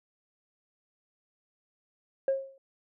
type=tone with exponential decay; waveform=sine; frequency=540 Hz; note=C#5; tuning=45 cents flat; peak=-19 dBFS; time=2.28-2.58 s; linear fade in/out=2 ms; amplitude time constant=65 ms; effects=tanh soft clip ceiling -20 dBFS